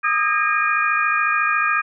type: tone cluster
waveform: sine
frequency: 1218 / 1272 / 1624 / 1850 / 2433 Hz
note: D#6 / D#6 / G#6 / A#6 / D#7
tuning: -37 / +38 / -39 / -14 / -39 cents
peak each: -21 / -24 / -21 / -29 / -23 dBFS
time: 0.03-1.82 s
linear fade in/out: 20 ms
effects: none